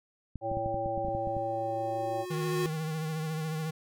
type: clicks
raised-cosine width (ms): 5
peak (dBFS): -25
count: 12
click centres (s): 0.357 / 0.516 / 0.571 / 0.661 / 0.744 / 0.86 / 0.977 / 1.048 / 1.084 / 1.15 / 1.273 / 1.367
type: harmonic tone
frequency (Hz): 112.3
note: A2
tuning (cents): +36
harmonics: 1 / 3 / 5 / 7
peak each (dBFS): -42 / -39 / -33 / -33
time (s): 0.41-2.26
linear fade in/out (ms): 50
type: tone with exponential growth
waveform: square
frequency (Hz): 362.7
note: F#4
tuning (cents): -34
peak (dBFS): -28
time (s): 1.05-2.66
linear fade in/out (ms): 0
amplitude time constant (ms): 350
type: tone with vibrato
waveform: square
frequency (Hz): 157.6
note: D#3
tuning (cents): +23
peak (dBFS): -32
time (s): 2.3-3.71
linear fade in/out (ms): 10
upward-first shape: triangle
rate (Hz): 14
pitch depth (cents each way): 47
effects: none